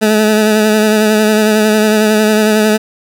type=tone with vibrato; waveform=20% pulse; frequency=214.6 Hz; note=A3; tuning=43 cents flat; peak=-3 dBFS; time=0.01-2.78 s; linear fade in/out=20 ms; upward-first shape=sine; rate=11 Hz; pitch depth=28 cents each way; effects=none